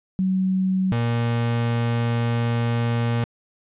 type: tone pair in turn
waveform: sine / 35% pulse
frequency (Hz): 188 / 117.58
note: F#3 / A#2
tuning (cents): +28 / +15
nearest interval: minor sixth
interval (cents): 813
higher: first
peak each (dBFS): -18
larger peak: neither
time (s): 0.19-0.92 / 0.92-3.24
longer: second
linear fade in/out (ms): 0
effects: resampled to 8000 Hz + 10-bit